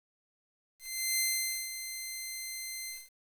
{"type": "tone with ADSR envelope", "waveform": "10% pulse", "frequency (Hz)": 2075, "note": "C7", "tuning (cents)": -15, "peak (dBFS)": -18, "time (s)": [0.79, 3.1], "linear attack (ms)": 400, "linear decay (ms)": 500, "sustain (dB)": -11, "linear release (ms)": 220, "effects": ["9-bit"]}